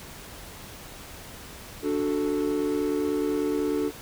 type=chord; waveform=triangle; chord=D major; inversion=none; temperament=equal; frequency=293.7 / 370 / 440 Hz; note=D4 / F#4 / A4; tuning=0 / 0 / 0 cents; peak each=-25 / -28 / -26 dBFS; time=1.82-3.92 s; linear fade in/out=50 ms; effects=pink hiss -43 dBFS RMS until 4.01 s